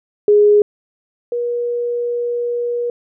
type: tone pair in turn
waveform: sine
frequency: 415.3 / 479.6 Hz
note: G#4 / A#4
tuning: 0 / +49 cents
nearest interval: major second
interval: 249 cents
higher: second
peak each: -7 / -17 dBFS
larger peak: first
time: 0.28-0.62 / 1.32-2.9 s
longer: second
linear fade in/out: 2 ms
effects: none